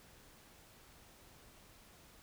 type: silence
effects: pink hiss -61 dBFS RMS until 2.22 s